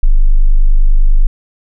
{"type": "tone", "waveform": "sine", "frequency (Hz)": 25, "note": "G0", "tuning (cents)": 35, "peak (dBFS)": -3, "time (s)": [0.03, 1.27], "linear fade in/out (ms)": 0, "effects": []}